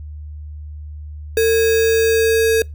sine tone with sample-and-hold, 450.3 Hz, A4, 40 cents sharp, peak -11 dBFS, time 1.37-2.62 s, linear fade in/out 2 ms, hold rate 2100 Hz, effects noise-tail reverb RT60 0.2 s tail -24 dB re dry + added 75 Hz sine -29 dBFS peak until 2.74 s

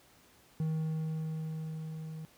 triangle tone with level ramp, 158.3 Hz, D#3, 30 cents sharp, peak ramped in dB -27 to -38 dBFS, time 0.6-2.25 s, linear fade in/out 0 ms, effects pink hiss -62 dBFS RMS until 2.37 s + high-pass 60 Hz 12 dB/octave

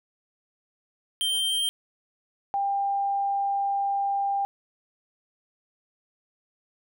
square / sine tone pair in turn, 3151 / 796 Hz, G7 / G5, +8 / +26 cents, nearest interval 2 octaves, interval 2382 cents, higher first, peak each -24 / -23 dBFS, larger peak second, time 1.21-1.69 / 2.54-4.45 s, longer second, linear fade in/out 0 ms, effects none

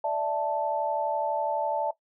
sine chord, D suspended second, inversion none, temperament equal, 587.3 / 659.3 / 880 Hz, D5 / E5 / A5, 0 / 0 / 0 cents, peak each -30 / -30 / -28 dBFS, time 0.04-1.91 s, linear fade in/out 5 ms, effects noise-tail reverb RT60 0.1 s tail -17 dB re dry

